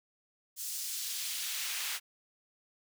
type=noise with high-pass filter sweep; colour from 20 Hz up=pink; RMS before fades=-37 dBFS; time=0.56-2 s; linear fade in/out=50 ms; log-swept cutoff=6800 to 1800 Hz; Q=0.94; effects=none